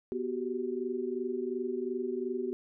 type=tone cluster; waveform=sine; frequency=246 / 370.6 / 393.4 Hz; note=B3 / F#4 / G4; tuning=-7 / +3 / +6 cents; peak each=-37 / -34 / -36 dBFS; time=0.12-2.53 s; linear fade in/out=0 ms; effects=none